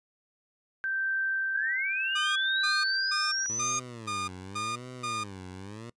sine tone with tremolo, 1562 Hz, G6, 7 cents flat, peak -26 dBFS, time 0.84-3.46 s, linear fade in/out 0 ms, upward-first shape sine, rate 0.69 Hz, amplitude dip 45%
sine linear sweep, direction up, 1568 to 6520 Hz, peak -29 dBFS, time 1.55-3.79 s, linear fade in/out 5 ms
sawtooth tone bursts, 1217 Hz, D#6, 39 cents flat, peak -27 dBFS, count 7, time 2.15-5.24 s, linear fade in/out 10 ms, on 210 ms, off 270 ms
15% pulse tone with vibrato, 108 Hz, A2, 32 cents flat, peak -34 dBFS, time 3.49-5.9 s, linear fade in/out 5 ms, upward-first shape sine, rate 0.88 Hz, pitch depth 280 cents each way
effects noise-tail reverb RT60 0.1 s tail -23 dB re dry + resampled to 22050 Hz

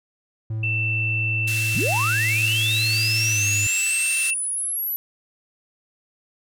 triangle tone with pitch glide, 110 to 102.04 Hz, A2 to G#2, 0 to -30 cents, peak -22 dBFS, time 0.5-3.67 s, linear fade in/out 5 ms, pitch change -130 cents, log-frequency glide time 3.3-3.42 s
sine tone, 2671 Hz, E7, 22 cents sharp, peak -22 dBFS, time 0.63-4.34 s, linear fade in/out 5 ms
white band-pass noise, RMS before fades -31 dBFS, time 1.47-4.31 s, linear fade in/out 10 ms, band 1600 to 12000 Hz, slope 24 dB/octave
sine linear sweep, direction up, 110 to 11970 Hz, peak -23 dBFS, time 1.75-4.96 s, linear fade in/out 0 ms
effects none

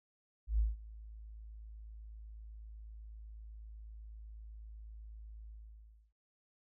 sine tone with ADSR envelope, 54 Hz, A1, 32 cents flat, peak -26 dBFS, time 0.47-6.13 s, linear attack 120 ms, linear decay 170 ms, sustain -21 dB, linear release 640 ms, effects none

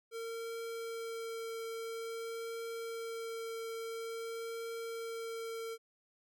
square tone with vibrato, 456.5 Hz, A#4, 36 cents flat, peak -40 dBFS, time 0.11-5.78 s, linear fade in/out 50 ms, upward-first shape triangle, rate 0.49 Hz, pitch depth 10 cents each way, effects none

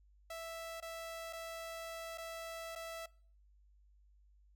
sawtooth tone with dropouts, 659.3 Hz, E5, in tune, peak -39 dBFS, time 0.3-3.06 s, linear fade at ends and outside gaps 5 ms, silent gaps 0.803-0.824 / 1.328-1.331 / 2.176-2.181 / 2.753-2.758 s, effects noise-tail reverb RT60 0.5 s tail -23 dB re dry + added 50 Hz sine -63 dBFS peak until 4.55 s

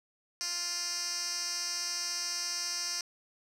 10% pulse tone with band-pass filter, 349.2 Hz, F4, in tune, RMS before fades -35 dBFS, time 0.41-3.01 s, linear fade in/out 0 ms, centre 5800 Hz, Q 3.7, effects none

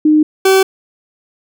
sine / 40% pulse tone pair in turn, 305.9 / 383.1 Hz, D#4 / G4, -29 / -40 cents, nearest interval major third, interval 389 cents, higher second, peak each -6 dBFS, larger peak neither, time 0.05-0.23 / 0.45-0.63 s, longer neither, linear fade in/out 5 ms, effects none

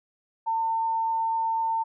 sine tone, 902 Hz, A5, 43 cents sharp, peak -23 dBFS, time 0.46-1.84 s, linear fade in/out 20 ms, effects none

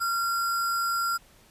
sine tone with sample-and-hold, 1375 Hz, F6, 27 cents flat, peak -24 dBFS, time 0-1.18 s, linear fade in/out 20 ms, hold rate 6300 Hz, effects pink hiss -57 dBFS RMS until 1.5 s + resampled to 32000 Hz

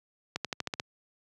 accelerating click train, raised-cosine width 0.2 ms, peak -14 dBFS, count 7, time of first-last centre 0.36-0.799 s, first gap 87 ms, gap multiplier 0.93, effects high-pass 100 Hz 12 dB/octave

